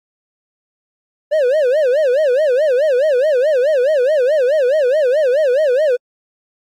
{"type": "tone with vibrato", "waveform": "triangle", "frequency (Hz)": 554.4, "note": "C#5", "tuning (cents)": 0, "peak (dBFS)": -9, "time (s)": [1.31, 5.97], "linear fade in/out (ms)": 20, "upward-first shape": "sine", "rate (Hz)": 4.7, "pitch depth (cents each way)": 230, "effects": ["AAC 64 kbps"]}